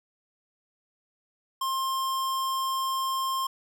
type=tone; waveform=square; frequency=1060 Hz; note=C6; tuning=22 cents sharp; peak=-27 dBFS; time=1.61-3.47 s; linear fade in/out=5 ms; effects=none